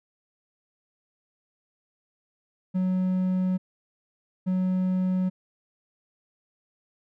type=tone pair in turn; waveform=triangle; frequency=185 / 185 Hz; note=F#3 / F#3; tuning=0 / 0 cents; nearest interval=unison; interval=0 cents; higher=neither; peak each=-20 dBFS; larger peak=neither; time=2.74-3.58 / 4.46-5.3 s; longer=neither; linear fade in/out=20 ms; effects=none